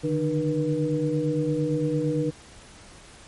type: tone cluster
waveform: sine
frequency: 145.5 / 154.3 / 303.5 / 481.2 Hz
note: D3 / D#3 / D#4 / B4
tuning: -16 / -14 / -43 / -45 cents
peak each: -30 / -28 / -26 / -27 dBFS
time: 0.03-2.31 s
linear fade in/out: 20 ms
effects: pink hiss -48 dBFS RMS until 3.27 s + MP3 48 kbps